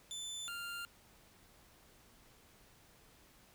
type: tone pair in turn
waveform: 25% pulse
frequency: 3517 / 1395.7 Hz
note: A7 / F6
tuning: -1 / -2 cents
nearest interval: octave + major third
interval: 1601 cents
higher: first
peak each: -38 / -38 dBFS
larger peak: neither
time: 0.11-0.48 / 0.48-0.85 s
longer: neither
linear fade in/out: 0 ms
effects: pink hiss -64 dBFS RMS until 3.54 s